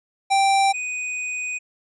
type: tone pair in turn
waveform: square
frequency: 784 / 2489 Hz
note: G5 / D#7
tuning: 0 / 0 cents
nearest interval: octave + minor sixth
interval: 2000 cents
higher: second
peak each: -16 / -26 dBFS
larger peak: first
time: 0.3-0.73 / 0.73-1.59 s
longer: second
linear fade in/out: 20 ms
effects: resampled to 24000 Hz